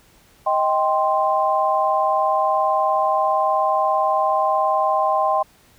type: chord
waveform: sine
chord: C minor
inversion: first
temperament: just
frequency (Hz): 627.9 / 784.9 / 1046.5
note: Eb5 / G5 / C6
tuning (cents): +16 / +2 / 0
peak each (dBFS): -21 / -20 / -20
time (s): 0.46-5.43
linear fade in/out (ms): 10
effects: pink hiss -54 dBFS RMS until 5.78 s